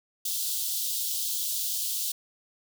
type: high-pass noise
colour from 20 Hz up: white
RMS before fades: -30 dBFS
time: 0.25-2.12 s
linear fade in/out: 5 ms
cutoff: 3200 Hz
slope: 48 dB/octave
effects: none